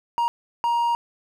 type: tone bursts at uneven times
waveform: triangle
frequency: 942 Hz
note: A#5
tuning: 18 cents sharp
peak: -17 dBFS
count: 2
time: 0.18-0.28 / 0.64-0.95 s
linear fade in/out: 0 ms
effects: none